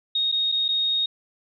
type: tone with dropouts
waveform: sine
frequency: 3729 Hz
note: A#7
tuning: in tune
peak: -20 dBFS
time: 0.15-1.06 s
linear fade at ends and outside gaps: 5 ms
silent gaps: 0.317-0.323 / 0.518-0.522 / 0.682-0.687 s
effects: none